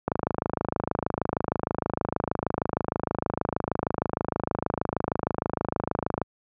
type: click train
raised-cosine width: 1 ms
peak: -10 dBFS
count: 163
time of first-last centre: 0.08-6.216 s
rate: 26.4 Hz
effects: high-pass 80 Hz 12 dB/octave